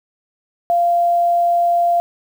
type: tone with quantisation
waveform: sine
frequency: 692 Hz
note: F5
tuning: 16 cents flat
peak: -12 dBFS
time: 0.7-2 s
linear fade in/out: 0 ms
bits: 7
effects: none